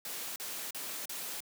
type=noise bursts; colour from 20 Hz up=white; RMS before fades=-40 dBFS; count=4; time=0.05-1.404 s; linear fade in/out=2 ms; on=310 ms; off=38 ms; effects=high-pass 200 Hz 12 dB/octave